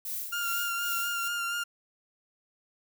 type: noise with tremolo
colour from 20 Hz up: violet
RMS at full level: -34 dBFS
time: 0.05-1.28 s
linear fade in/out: 2 ms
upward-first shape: sine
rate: 2.5 Hz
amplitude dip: 65%
type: tone with vibrato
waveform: 30% pulse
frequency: 1396.9 Hz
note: F6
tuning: in tune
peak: -27 dBFS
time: 0.32-1.64 s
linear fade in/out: 10 ms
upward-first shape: sine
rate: 4.2 Hz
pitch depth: 21 cents each way
effects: none